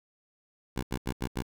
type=tone bursts; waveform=10% pulse; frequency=63.6 Hz; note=C2; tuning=48 cents flat; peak=-21 dBFS; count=5; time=0.76-1.424 s; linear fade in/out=10 ms; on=68 ms; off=81 ms; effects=none